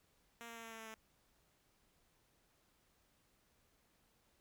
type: tone with pitch steps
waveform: 5% pulse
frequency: 233.1 / 231 / 228.8 / 226.7 / 224.6 / 222.6 / 220.5 Hz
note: A#3 / A#3 / A#3 / A#3 / A3 / A3 / A3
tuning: 0 / -16 / -32 / -48 / +36 / +20 / +4 cents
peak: -38 dBFS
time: 0.41-0.942 s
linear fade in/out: 0 ms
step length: 76 ms
effects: pink hiss -75 dBFS RMS until 4.4 s